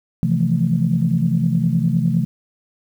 sine chord, F major seventh, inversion second, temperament equal, 130.81 / 164.81 / 174.61 / 220 Hz, C3 / E3 / F3 / A3, 0 / 0 / 0 / 0 cents, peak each -21 / -18 / -20 / -22 dBFS, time 0.23-2.25 s, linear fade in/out 0 ms, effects tanh soft clip ceiling -4 dBFS + 8-bit

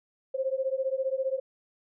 sine beating tone pair, 523.3 / 538.3 Hz, C5 / C5, 0 / +49 cents, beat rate 15 Hz, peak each -29 / -30 dBFS, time 0.34-1.4 s, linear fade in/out 10 ms, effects none

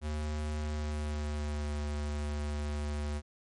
square tone with pitch glide, 75.8 to 73.9 Hz, D#2 to D2, -45 to +11 cents, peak -33 dBFS, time 0.01-3.22 s, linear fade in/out 50 ms, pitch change -44 cents, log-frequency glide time 0.57-1.73 s, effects MP3 48 kbps

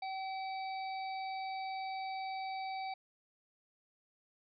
harmonic tone, 766 Hz, G5, 40 cents flat, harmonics 1 / 3 / 5 / 6, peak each -38 / -47 / -54 / -53 dBFS, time 0.02-2.94 s, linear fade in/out 5 ms, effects none

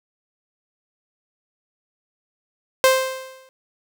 sawtooth tone with exponential decay, 523.3 Hz, C5, in tune, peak -6 dBFS, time 2.84-3.49 s, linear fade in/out 0 ms, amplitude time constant 140 ms, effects none

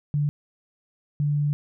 sine tone pair in turn, 146.4 / 146.4 Hz, D3 / D3, -5 / -5 cents, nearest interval unison, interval 0 cents, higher neither, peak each -20 dBFS, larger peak neither, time 0.14-0.29 / 1.2-1.53 s, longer second, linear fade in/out 0 ms, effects none

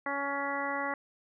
harmonic tone, 280.4 Hz, C#4, 20 cents sharp, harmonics 1 / 2 / 3 / 4 / 5 / 6 / 7, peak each -40 / -38 / -37 / -37 / -40 / -41 / -37 dBFS, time 0.06-0.94 s, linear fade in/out 2 ms, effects none

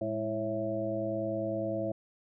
harmonic tone with a mistuned harmonic, 109.8 Hz, A2, 3 cents flat, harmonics 1 / 2 / 3 / 5 / 6, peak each -40 / -39 / -36 / -35 / -35 dBFS, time 0.01-1.92 s, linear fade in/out 5 ms, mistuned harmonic 2, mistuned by -85 cents, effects none

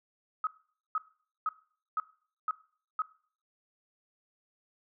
sine tone bursts, 1271 Hz, D#6, 36 cents sharp, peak -27 dBFS, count 6, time 0.44-3.02 s, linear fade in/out 2 ms, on 30 ms, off 480 ms, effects noise-tail reverb RT60 0.5 s tail -19 dB re dry

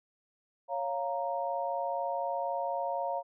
sine chord, Bb minor, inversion first, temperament equal, 554.4 / 698.5 / 932.3 Hz, Db5 / F5 / Bb5, 0 / 0 / 0 cents, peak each -35 / -34 / -35 dBFS, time 0.68-3.23 s, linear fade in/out 50 ms, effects none

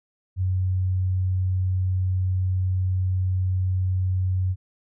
sine tone, 92.8 Hz, F#2, 6 cents sharp, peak -20 dBFS, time 0.36-4.56 s, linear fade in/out 50 ms, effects none

